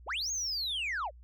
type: linear two-way sweep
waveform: sine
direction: up then down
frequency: 238.9 to 6630 to 492.1 Hz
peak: -29 dBFS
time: 0.06-1.11 s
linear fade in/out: 50 ms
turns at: 0.31 s
effects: tanh soft clip ceiling -30 dBFS + added 60 Hz sine -50 dBFS peak until 1.23 s